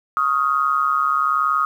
sine tone with amplitude modulation, 1249 Hz, D#6, 6 cents sharp, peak -12 dBFS, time 0.17-1.65 s, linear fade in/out 0 ms, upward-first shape sine, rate 141 Hz, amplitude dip 85%, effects 8-bit

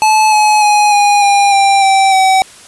square tone with pitch steps, 865 / 849.6 / 834.6 / 819.8 / 805.2 / 790.9 / 776.9 / 763.1 Hz, A5 / G#5 / G#5 / G#5 / G5 / G5 / G5 / G5, -30 / +39 / +8 / -23 / +46 / +15 / -16 / -47 cents, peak -7 dBFS, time 0.02-2.42 s, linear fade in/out 0 ms, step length 300 ms, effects white hiss -37 dBFS RMS until 2.67 s + resampled to 24000 Hz

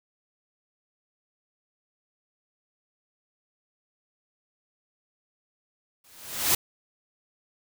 white noise with exponential growth, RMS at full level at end -19 dBFS, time 6.04-6.55 s, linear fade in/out 5 ms, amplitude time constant 110 ms, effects none

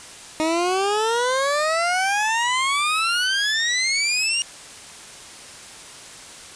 20% pulse exponential sweep, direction up, 310.3 to 2860 Hz, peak -14 dBFS, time 0.4-4.42 s, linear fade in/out 0 ms, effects white hiss -40 dBFS RMS until 6.55 s + resampled to 22050 Hz

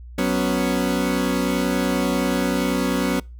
30% pulse chord, F# suspended fourth, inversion none, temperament equal, 185 / 246.9 / 277.2 Hz, F#3 / B3 / C#4, 0 / 0 / 0 cents, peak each -21 dBFS, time 0.18-3.2 s, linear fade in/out 5 ms, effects noise-tail reverb RT60 0.3 s tail -26 dB re dry + added 60 Hz sine -36 dBFS peak until 3.39 s

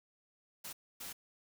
white noise bursts at uneven times, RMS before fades -45 dBFS, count 2, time 0.64-0.73 / 1-1.13 s, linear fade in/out 10 ms, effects none

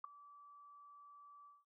sine tone with ADSR envelope, 1156 Hz, D6, 28 cents flat, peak -37 dBFS, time 0.04-1.65 s, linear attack 4 ms, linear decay 6 ms, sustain -20 dB, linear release 190 ms, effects none

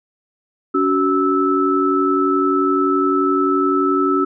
sine tone cluster, 283 / 374.6 / 1310 Hz, C#4 / F#4 / E6, +36 / +21 / -11 cents, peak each -18 dBFS, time 0.74-4.25 s, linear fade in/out 10 ms, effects none

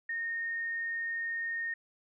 sine tone, 1843 Hz, A#6, 20 cents flat, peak -32 dBFS, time 0.09-1.74 s, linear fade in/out 5 ms, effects none

